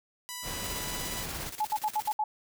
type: tone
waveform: 5% pulse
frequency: 987.8 Hz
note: B5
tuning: in tune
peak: -25 dBFS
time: 0.29-1.23 s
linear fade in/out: 0 ms
type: noise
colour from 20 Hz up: pink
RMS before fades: -38 dBFS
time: 0.42-1.52 s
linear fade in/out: 50 ms
type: noise with tremolo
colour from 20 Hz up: white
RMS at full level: -40 dBFS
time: 0.64-2.13 s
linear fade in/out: 0 ms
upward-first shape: square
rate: 17 Hz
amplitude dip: 70%
type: tone bursts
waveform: sine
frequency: 854 Hz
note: G#5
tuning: 48 cents sharp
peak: -25 dBFS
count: 6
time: 1.6-2.24 s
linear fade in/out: 5 ms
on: 50 ms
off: 68 ms
effects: none